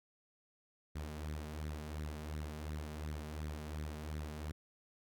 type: tone with flanger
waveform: sawtooth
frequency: 76 Hz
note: D#2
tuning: 40 cents flat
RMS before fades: -43 dBFS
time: 0.95-4.52 s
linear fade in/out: 10 ms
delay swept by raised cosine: 0.5 to 5 ms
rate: 2.8 Hz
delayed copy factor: +0.6
effects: none